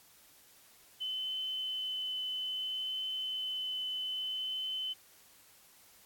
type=tone with vibrato; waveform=sine; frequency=3036 Hz; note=F#7; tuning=44 cents sharp; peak=-34 dBFS; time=1-4.94 s; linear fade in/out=20 ms; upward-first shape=triangle; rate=0.61 Hz; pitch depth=8 cents each way; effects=white hiss -61 dBFS RMS until 6.05 s + AAC 64 kbps